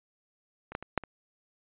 clicks, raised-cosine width 0.5 ms, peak -26 / -16 / -26 / -10 / -26 dBFS, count 5, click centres 0.72 / 0.751 / 0.826 / 0.977 / 1.037 s, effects resampled to 8000 Hz

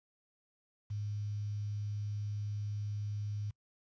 sine tone with quantisation, 103.83 Hz, G#2, in tune, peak -35 dBFS, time 0.9-3.51 s, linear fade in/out 10 ms, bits 10, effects noise-tail reverb RT60 0.1 s tail -25 dB re dry + resampled to 16000 Hz

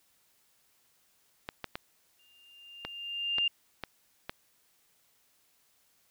clicks, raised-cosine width 0.3 ms, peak -19 dBFS, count 7, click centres 1.489 / 1.643 / 1.755 / 2.85 / 3.384 / 3.837 / 4.295 s
sine tone with exponential growth, 2800 Hz, F7, 4 cents sharp, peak -24 dBFS, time 2.19-3.48 s, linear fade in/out 5 ms, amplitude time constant 280 ms
effects white hiss -69 dBFS RMS until 6.1 s

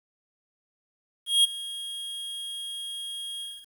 square tone with ADSR envelope, 3265 Hz, G#7, 30 cents flat, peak -16 dBFS, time 1.26-3.67 s, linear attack 180 ms, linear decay 17 ms, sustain -18 dB, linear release 250 ms, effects 9-bit

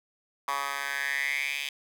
10% pulse tone with high-pass filter sweep, 140.1 Hz, C#3, 19 cents sharp, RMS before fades -31 dBFS, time 0.48-1.69 s, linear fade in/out 2 ms, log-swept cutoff 1100 to 2800 Hz, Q 6.2, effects none

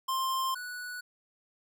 square tone pair in turn, 1052 / 1475.1 Hz, C6 / F#6, +9 / -6 cents, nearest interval tritone, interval 585 cents, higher second, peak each -29 / -38 dBFS, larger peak first, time 0.08-0.55 / 0.55-1.01 s, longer first, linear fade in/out 10 ms, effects none

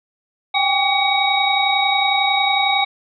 sine tone cluster, 779 / 810 / 1144 / 2257 / 3790 Hz, G5 / G#5 / D6 / C#7 / A#7, -11 / -43 / -46 / +31 / +28 cents, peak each -20 / -21 / -28 / -20 / -20 dBFS, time 0.54-2.85 s, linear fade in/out 10 ms, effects none

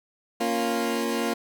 20% pulse chord, Bb minor, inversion none, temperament equal, 233.1 / 277.2 / 349.2 Hz, Bb3 / Db4 / F4, 0 / 0 / 0 cents, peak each -22 / -26 / -24 dBFS, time 0.4-1.34 s, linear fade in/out 10 ms, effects none

